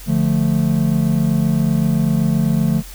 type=chord; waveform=triangle; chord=D minor; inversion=none; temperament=equal; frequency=146.83 / 174.61 / 220 Hz; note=D3 / F3 / A3; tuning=0 / 0 / 0 cents; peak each=-16 dBFS; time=0.06-2.83 s; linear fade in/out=50 ms; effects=added 44 Hz sine -34 dBFS peak until 2.94 s + white hiss -39 dBFS RMS until 2.94 s